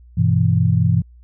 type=chord; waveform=sine; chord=E minor; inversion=first; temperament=just; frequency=98.89 / 123.61 / 164.81 Hz; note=G2 / B2 / E3; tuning=+16 / +2 / 0 cents; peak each=-17 dBFS; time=0.17-1.02 s; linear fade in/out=10 ms; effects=added 60 Hz sine -42 dBFS peak until 1.23 s